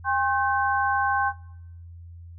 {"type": "tone cluster", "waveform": "sine", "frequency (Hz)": [804, 1071, 1538], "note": ["G5", "C6", "G6"], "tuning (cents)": [44, 40, -33], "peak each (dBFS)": -25, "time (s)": [0.04, 1.33], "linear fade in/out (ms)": 50, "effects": ["noise-tail reverb RT60 0.7 s tail -18 dB re dry", "added 85 Hz sine -40 dBFS peak until 2.38 s"]}